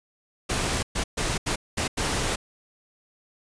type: noise bursts at uneven times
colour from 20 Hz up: pink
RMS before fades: -26 dBFS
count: 6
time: 0.49-0.83 / 0.95-1.04 / 1.17-1.38 / 1.46-1.56 / 1.77-1.88 / 1.97-2.36 s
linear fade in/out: 10 ms
effects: resampled to 22050 Hz